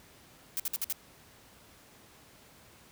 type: noise bursts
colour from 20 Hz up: blue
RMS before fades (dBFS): -32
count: 5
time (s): 0.57-0.925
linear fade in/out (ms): 0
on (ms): 27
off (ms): 55
effects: pink hiss -57 dBFS RMS until 2.91 s + high-pass 60 Hz 12 dB/octave